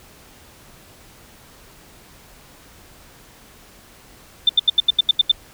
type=tone bursts; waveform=sine; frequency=3561 Hz; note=A7; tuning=20 cents sharp; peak=-9 dBFS; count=9; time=4.47-5.317 s; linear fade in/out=5 ms; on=23 ms; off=80 ms; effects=pink hiss -47 dBFS RMS until 5.53 s